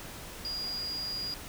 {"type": "tone in noise", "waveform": "sine", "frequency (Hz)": 4851, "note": "D#8", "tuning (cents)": -45, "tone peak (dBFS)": -33, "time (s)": [0.45, 1.34], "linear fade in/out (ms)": 0, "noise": "pink", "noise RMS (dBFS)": -44, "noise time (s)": [0, 1.48], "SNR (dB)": 8, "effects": []}